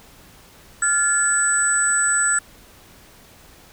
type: tone cluster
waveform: sine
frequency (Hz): 1396 / 1714 / 7950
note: F6 / A6 / B8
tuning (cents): -1 / -46 / +10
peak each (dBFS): -21 / -22 / -19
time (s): 0.82-2.39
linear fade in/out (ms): 5
effects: pink hiss -48 dBFS RMS until 3.72 s